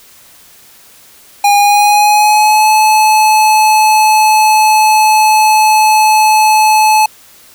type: tone with pitch glide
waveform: square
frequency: 815 to 862 Hz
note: G#5 to A5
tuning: -33 to -36 cents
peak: -6 dBFS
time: 1.44-7.06 s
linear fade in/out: 5 ms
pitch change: +97 cents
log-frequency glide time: 1.57-2.69 s
effects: white hiss -41 dBFS RMS until 7.54 s